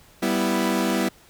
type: chord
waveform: sawtooth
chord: E minor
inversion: first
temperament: equal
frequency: 196 / 246.9 / 329.6 Hz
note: G3 / B3 / E4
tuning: 0 / 0 / 0 cents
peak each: -21 dBFS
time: 0.22-1.09 s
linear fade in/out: 10 ms
effects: pink hiss -53 dBFS RMS until 1.29 s